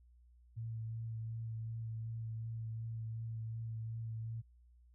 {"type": "tone with vibrato", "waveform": "sine", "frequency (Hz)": 112.8, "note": "A2", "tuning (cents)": 44, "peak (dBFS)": -39, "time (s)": [0.56, 4.42], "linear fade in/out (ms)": 20, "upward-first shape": "sine", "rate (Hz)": 2.7, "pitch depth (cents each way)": 16, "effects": ["added 60 Hz sine -61 dBFS peak until 4.94 s"]}